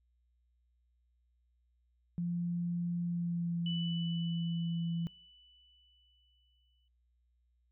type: tone with pitch glide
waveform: sine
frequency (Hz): 173.2 to 167.98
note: F3 to E3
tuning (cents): -14 to +33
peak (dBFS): -32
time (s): 2.18-5.07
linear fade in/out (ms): 0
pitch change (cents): -53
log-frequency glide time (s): 3.03-4.07
type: tone with exponential decay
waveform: sine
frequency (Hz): 2978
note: F#7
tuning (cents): +11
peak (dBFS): -38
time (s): 3.66-6.88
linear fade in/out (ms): 2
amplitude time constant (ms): 700
effects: noise-tail reverb RT60 0.5 s tail -26 dB re dry + added 60 Hz sine -70 dBFS peak until 7.71 s